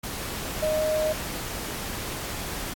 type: tone in noise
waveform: sine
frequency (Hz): 620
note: D#5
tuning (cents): -6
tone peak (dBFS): -22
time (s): 0.62-1.13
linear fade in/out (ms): 10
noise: pink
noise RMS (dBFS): -33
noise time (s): 0.03-2.74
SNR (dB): +8
effects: AAC 64 kbps